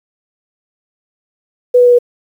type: tone with pitch steps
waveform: sine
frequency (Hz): 493.9 / 490.8 / 487.7 / 484.6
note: B4 / B4 / B4 / B4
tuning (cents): 0 / -11 / -22 / -33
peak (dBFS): -4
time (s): 1.74-1.988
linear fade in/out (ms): 10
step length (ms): 62
effects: 7-bit